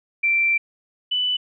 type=tone pair in turn; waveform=sine; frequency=2349 / 2986 Hz; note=D7 / F#7; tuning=0 / +15 cents; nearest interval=major third; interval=415 cents; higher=second; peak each=-16 / -19 dBFS; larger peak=first; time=0.23-0.58 / 1.11-1.37 s; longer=first; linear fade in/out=10 ms; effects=none